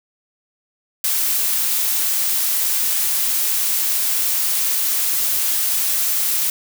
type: noise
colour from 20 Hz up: blue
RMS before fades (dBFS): -19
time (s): 1.04-6.5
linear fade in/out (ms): 2
effects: none